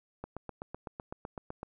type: click train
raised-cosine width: 1 ms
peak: -25 dBFS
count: 12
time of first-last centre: 0.24-1.631 s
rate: 7.91 Hz
effects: none